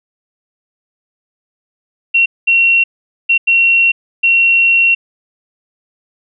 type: tone bursts at uneven times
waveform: sine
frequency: 2732 Hz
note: F7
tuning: 39 cents flat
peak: -7 dBFS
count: 5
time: 2.14-2.26 / 2.47-2.84 / 3.29-3.38 / 3.47-3.92 / 4.23-4.95 s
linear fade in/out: 10 ms
effects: none